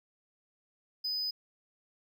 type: tone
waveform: triangle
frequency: 5000 Hz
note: D#8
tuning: 8 cents sharp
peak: -30 dBFS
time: 1.04-1.31 s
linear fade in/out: 10 ms
effects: none